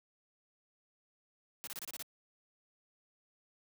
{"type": "noise bursts", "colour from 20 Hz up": "white", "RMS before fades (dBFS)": -43, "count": 7, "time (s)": [1.64, 2.025], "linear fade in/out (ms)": 0, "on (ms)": 31, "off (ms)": 28, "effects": ["high-pass 100 Hz 12 dB/octave"]}